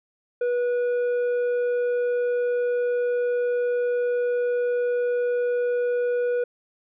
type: tone with tanh clipping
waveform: triangle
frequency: 487.1 Hz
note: B4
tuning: 24 cents flat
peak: -22 dBFS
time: 0.41-6.44 s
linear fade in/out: 5 ms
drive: 10 dB
effects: none